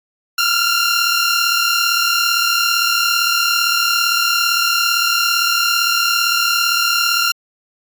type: tone pair together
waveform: 15% pulse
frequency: 1369 / 1406.7 Hz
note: F6 / F6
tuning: -35 / +12 cents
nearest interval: unison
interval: 47 cents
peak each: -10 dBFS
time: 0.38-7.32 s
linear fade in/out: 5 ms
effects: AAC 64 kbps